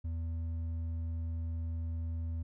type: tone with hard clipping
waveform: sine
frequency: 82.3 Hz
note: E2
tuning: 2 cents flat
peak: -35 dBFS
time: 0.04-2.43 s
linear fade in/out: 10 ms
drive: 4 dB
effects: none